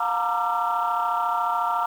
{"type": "tone cluster", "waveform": "sine", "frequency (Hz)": [711, 912, 946, 1182, 1359], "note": ["F5", "A#5", "A#5", "D6", "F6"], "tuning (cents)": [31, -38, 25, 11, -48], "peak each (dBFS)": -27, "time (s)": [0, 1.86], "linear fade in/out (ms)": 5, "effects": ["tanh soft clip ceiling -14 dBFS", "8-bit"]}